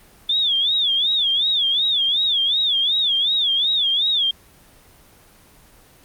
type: tone with vibrato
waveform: sine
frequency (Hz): 3485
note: A7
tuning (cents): -17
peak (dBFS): -16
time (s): 0.29-4.31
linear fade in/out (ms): 5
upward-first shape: sine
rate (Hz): 2.7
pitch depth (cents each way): 160
effects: pink hiss -50 dBFS RMS until 6.04 s + Opus 24 kbps